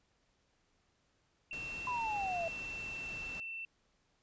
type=tone with pitch glide; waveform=sine; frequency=2700 to 2683 Hz; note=E7 to E7; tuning=+41 to +30 cents; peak=-40 dBFS; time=1.51-3.65 s; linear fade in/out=2 ms; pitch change=-11 cents; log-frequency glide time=1.83-3.28 s
type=noise; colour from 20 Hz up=pink; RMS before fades=-50 dBFS; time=1.53-3.4 s; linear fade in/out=0 ms
type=exponential sweep; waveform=sine; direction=down; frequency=1017 to 653 Hz; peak=-34 dBFS; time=1.87-2.48 s; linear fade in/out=2 ms
effects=pink hiss -75 dBFS RMS until 4.22 s + resampled to 16000 Hz